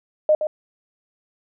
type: tone with echo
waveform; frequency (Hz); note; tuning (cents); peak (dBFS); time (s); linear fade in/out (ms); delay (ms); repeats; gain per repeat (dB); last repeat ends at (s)
sine; 613; D#5; -26; -12; 0.29-0.35; 2; 120; 1; -8; 0.47
effects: none